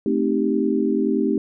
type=chord; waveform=sine; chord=A half-diminished seventh; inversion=none; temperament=equal; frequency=220 / 261.6 / 311.1 / 392 Hz; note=A3 / C4 / Eb4 / G4; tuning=0 / 0 / 0 / 0 cents; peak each=-23 dBFS; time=0.06-1.38 s; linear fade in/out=2 ms; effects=none